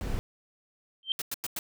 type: noise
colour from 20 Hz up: brown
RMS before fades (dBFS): -31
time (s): 0.01-0.19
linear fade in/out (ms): 0
type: tone with exponential growth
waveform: sine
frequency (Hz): 3136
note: G7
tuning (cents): 0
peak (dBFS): -20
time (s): 1.03-1.12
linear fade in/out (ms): 1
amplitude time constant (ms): 18
type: noise bursts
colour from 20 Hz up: white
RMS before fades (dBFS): -33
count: 4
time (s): 1.19-1.59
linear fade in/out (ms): 2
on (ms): 28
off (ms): 96
effects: none